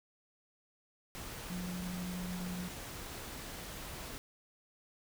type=tone in noise; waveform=sine; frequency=180 Hz; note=F#3; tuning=47 cents flat; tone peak=-38 dBFS; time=1.5-2.68 s; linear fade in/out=0 ms; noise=pink; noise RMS=-45 dBFS; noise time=1.15-4.18 s; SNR=+4 dB; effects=none